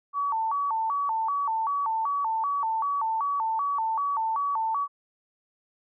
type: tone with vibrato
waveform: sine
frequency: 1006 Hz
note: B5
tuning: 32 cents sharp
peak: -24 dBFS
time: 0.13-4.88 s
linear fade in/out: 50 ms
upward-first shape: square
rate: 2.6 Hz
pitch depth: 210 cents each way
effects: none